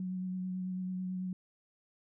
sine tone with vibrato, 184.5 Hz, F#3, 5 cents flat, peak -34 dBFS, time 0-1.33 s, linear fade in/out 2 ms, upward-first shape sine, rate 9.1 Hz, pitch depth 16 cents each way, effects none

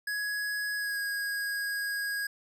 square tone with pitch glide, 1673 to 1644.3 Hz, G#6 to G#6, +12 to -18 cents, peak -31 dBFS, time 0.07-2.27 s, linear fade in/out 5 ms, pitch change -30 cents, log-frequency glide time 0.77-0.99 s, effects none

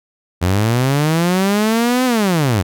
sawtooth linear two-way sweep, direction up then down, 84.4 to 258.7 to 85.3 Hz, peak -9 dBFS, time 0.41-2.63 s, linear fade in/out 20 ms, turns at 2.05 s, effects none

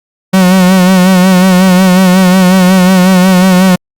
45% pulse tone with vibrato, 185 Hz, F#3, in tune, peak -3 dBFS, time 0.33-3.76 s, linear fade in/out 10 ms, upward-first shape sine, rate 5.5 Hz, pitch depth 51 cents each way, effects Opus 48 kbps

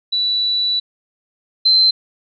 sine tone pair in turn, 3951 / 4094 Hz, B7 / C8, 0 / -38 cents, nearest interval minor second, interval 62 cents, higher second, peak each -15 / -9 dBFS, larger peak second, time 0.12-0.8 / 1.65-1.91 s, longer first, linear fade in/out 10 ms, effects none

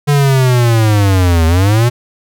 square linear two-way sweep, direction down then up, 146.83 to 79.7 to 123.8 Hz, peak -8 dBFS, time 0.07-1.9 s, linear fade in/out 20 ms, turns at 1.46 s, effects none

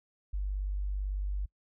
sine tone, 49 Hz, G1, in tune, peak -30 dBFS, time 0.33-1.46 s, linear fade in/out 10 ms, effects noise-tail reverb RT60 0.1 s tail -26 dB re dry

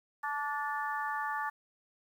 harmonic tone with a mistuned harmonic, 290 Hz, D4, 22 cents flat, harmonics 3 / 4 / 5 / 6, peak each -36 / -37 / -42 / -38 dBFS, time 0.23-1.5 s, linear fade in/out 10 ms, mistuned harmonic 6, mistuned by +17 cents, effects 10-bit

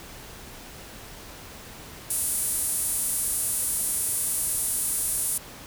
sawtooth tone with high-pass filter, 329.6 Hz, E4, in tune, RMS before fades -27 dBFS, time 2.1-5.38 s, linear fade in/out 5 ms, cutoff 9900 Hz, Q 3.1, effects pink hiss -43 dBFS RMS until 5.66 s

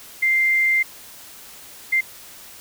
sine tone bursts at uneven times, 2093 Hz, C7, in tune, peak -15 dBFS, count 2, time 0.22-0.83 / 1.92-2.01 s, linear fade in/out 10 ms, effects white hiss -42 dBFS RMS until 2.6 s

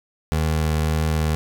25% pulse tone with vibrato, 78.1 Hz, D#2, 7 cents sharp, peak -15 dBFS, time 0.32-1.35 s, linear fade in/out 0 ms, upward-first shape triangle, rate 1.7 Hz, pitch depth 15 cents each way, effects none

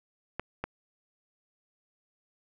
clicks, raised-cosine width 0.5 ms, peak -17 dBFS, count 2, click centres 0.396 / 0.64 s, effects none

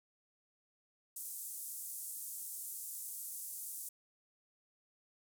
pink band-pass noise, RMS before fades -45 dBFS, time 1.16-3.89 s, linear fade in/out 5 ms, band 8400 to 15000 Hz, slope 24 dB/octave, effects none

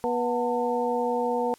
harmonic tone with a mistuned harmonic, 243.2 Hz, B3, 26 cents flat, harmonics 1 / 2 / 3 / 4, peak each -31 / -26 / -31 / -29 dBFS, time 0.04-1.54 s, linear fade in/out 0 ms, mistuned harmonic 4, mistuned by -140 cents, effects white hiss -57 dBFS RMS until 1.58 s + low-pass 12000 Hz 12 dB/octave

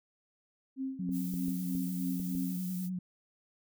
sine tone with tremolo, 265.7 Hz, C4, 27 cents sharp, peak -32 dBFS, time 0.76-2.6 s, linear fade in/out 50 ms, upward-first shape sine, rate 3.2 Hz, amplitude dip 75%
sine tone with vibrato, 182.6 Hz, F#3, 23 cents flat, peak -33 dBFS, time 0.99-2.99 s, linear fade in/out 5 ms, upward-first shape triangle, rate 10 Hz, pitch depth 42 cents each way
clicks, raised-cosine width 3 ms, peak -32 dBFS, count 6, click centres 1.092 / 1.34 / 1.483 / 1.752 / 2.199 / 2.352 s
violet noise, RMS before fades -46 dBFS, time 1.11-2.9 s, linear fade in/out 50 ms
effects none

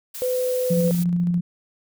blue noise, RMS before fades -34 dBFS, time 0.14-1.04 s, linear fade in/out 10 ms
sine tone, 505 Hz, B4, 39 cents sharp, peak -20 dBFS, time 0.22-0.91 s, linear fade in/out 0 ms
sine tone with tremolo, 174.61 Hz, F3, in tune, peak -17 dBFS, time 0.7-1.41 s, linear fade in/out 10 ms, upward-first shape square, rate 14 Hz, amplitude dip 25%
effects none

